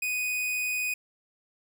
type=tone; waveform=45% pulse; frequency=2489 Hz; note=D#7; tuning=in tune; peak=-27 dBFS; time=0.02-0.94 s; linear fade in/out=5 ms; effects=none